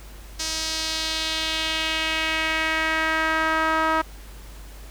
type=tone with band-pass filter sweep; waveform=sawtooth; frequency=318.7 Hz; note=D#4; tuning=42 cents sharp; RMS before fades=-24 dBFS; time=0.39-4.02 s; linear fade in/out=10 ms; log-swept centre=5600 to 1200 Hz; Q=2; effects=added 50 Hz sine -39 dBFS peak until 4.9 s + pink hiss -47 dBFS RMS until 4.9 s